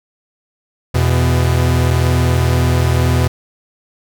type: tone pair together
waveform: 45% pulse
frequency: 83.79 / 124.6 Hz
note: E2 / B2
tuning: +29 / +16 cents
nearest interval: perfect fifth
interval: 687 cents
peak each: -14 dBFS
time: 0.94-3.28 s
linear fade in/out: 10 ms
effects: none